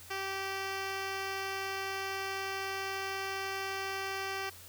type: tone with low-pass filter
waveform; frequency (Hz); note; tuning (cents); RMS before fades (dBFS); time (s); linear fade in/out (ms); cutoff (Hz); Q
10% pulse; 388; G4; -18; -37; 0.1-4.5; 10; 4300; 2.3
effects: added 89 Hz sine -57 dBFS peak until 4.68 s + white hiss -52 dBFS RMS until 4.68 s